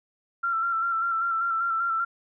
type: tone with vibrato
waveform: sine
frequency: 1355 Hz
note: E6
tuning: 47 cents sharp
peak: -23 dBFS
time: 0.43-2.05 s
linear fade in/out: 10 ms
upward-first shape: square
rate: 5.1 Hz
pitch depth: 32 cents each way
effects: none